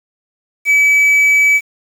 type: tone with quantisation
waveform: triangle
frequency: 2291 Hz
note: D7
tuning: 44 cents flat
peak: -6 dBFS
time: 0.65-1.61 s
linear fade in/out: 50 ms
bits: 6
effects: none